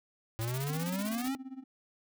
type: exponential sweep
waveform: square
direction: up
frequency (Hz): 110 to 278.6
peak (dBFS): -33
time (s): 0.39-1.35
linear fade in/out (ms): 0
type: noise bursts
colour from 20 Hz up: white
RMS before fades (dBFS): -42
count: 14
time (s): 0.41-1.283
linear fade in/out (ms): 2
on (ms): 41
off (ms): 23
type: tone with tremolo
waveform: triangle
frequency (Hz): 263.2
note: C4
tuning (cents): +10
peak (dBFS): -36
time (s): 0.69-1.64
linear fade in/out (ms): 10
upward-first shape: sine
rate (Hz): 17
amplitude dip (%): 85
effects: none